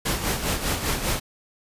pink noise with tremolo, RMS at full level -23 dBFS, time 0.05-1.2 s, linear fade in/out 10 ms, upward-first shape sine, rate 5 Hz, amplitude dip 60%, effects resampled to 32000 Hz

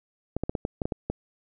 clicks, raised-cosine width 2 ms, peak -14 dBFS, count 9, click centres 0.366 / 0.436 / 0.495 / 0.552 / 0.651 / 0.818 / 0.855 / 0.922 / 1.1 s, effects none

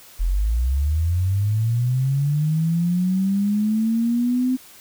sine linear sweep, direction up, 40.03 to 258.6 Hz, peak -17 dBFS, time 0.19-4.57 s, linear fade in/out 20 ms, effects white hiss -46 dBFS RMS until 4.8 s

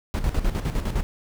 brown noise with tremolo, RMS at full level -22 dBFS, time 0.14-1.03 s, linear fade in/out 0 ms, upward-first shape square, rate 9.8 Hz, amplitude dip 65%, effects none

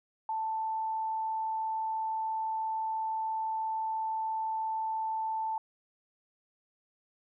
sine tone, 883 Hz, A5, 6 cents sharp, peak -30 dBFS, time 0.29-5.58 s, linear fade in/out 2 ms, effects none

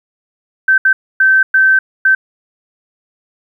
sine tone bursts at uneven times, 1547 Hz, G6, 23 cents flat, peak -6 dBFS, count 5, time 0.68-0.78 / 0.85-0.93 / 1.2-1.43 / 1.54-1.79 / 2.05-2.15 s, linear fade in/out 5 ms, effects 8-bit

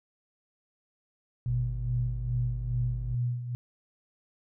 sine tone with tremolo, 122.1 Hz, B2, 19 cents flat, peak -25 dBFS, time 1.46-3.55 s, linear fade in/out 0 ms, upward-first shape sine, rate 2.4 Hz, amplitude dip 65%
triangle tone, 51.5 Hz, G#1, 14 cents flat, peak -31 dBFS, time 1.48-3.15 s, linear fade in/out 5 ms
effects none

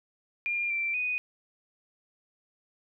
sine tone with pitch steps, 2404 / 2349 / 2485 Hz, D7 / D7 / D#7, +40 / 0 / -3 cents, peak -27 dBFS, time 0.46-1.18 s, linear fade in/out 0 ms, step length 240 ms, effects none

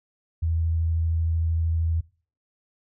sine tone with vibrato, 82 Hz, E2, 9 cents flat, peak -21 dBFS, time 0.42-2.01 s, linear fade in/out 10 ms, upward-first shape sine, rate 13 Hz, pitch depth 12 cents each way, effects noise-tail reverb RT60 0.4 s tail -21 dB re dry

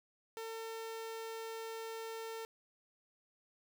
sawtooth tone, 450 Hz, A4, 39 cents sharp, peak -38 dBFS, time 0.37-2.45 s, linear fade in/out 0 ms, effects none

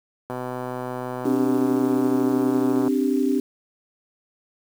click train, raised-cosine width 1 ms, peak -16 dBFS, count 326, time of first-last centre 0.3-2.879 s, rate 126 Hz
sine chord, C suspended second, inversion none, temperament equal, 261.6 / 293.7 / 392 Hz, C4 / D4 / G4, 0 / 0 / 0 cents, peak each -21 / -23 / -25 dBFS, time 1.25-3.4 s, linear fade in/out 5 ms
effects high-pass 100 Hz 12 dB/octave + 7-bit

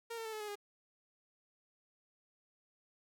sawtooth tone with pitch steps, 462.9 / 451.8 / 441 / 430.4 / 420.1 / 410 Hz, A#4 / A4 / A4 / A4 / G#4 / G#4, -12 / +46 / +4 / -38 / +20 / -22 cents, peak -37 dBFS, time 0.1-0.556 s, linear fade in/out 10 ms, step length 76 ms, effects none

